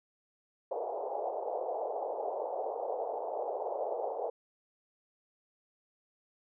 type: band-pass noise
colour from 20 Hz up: pink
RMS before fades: -36 dBFS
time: 0.71-4.3 s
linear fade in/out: 5 ms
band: 440 to 830 Hz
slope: 48 dB/octave
effects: none